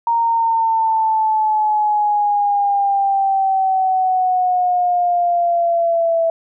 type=exponential sweep; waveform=sine; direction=down; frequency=932.3 to 659.3 Hz; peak=-13 dBFS; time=0.07-6.3 s; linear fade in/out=2 ms; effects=none